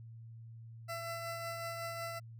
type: tone with tremolo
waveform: 20% pulse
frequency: 671 Hz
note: E5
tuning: 31 cents sharp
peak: -33 dBFS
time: 0.88-2.2 s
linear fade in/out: 20 ms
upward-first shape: triangle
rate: 5.4 Hz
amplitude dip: 35%
effects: added 114 Hz sine -48 dBFS peak until 2.39 s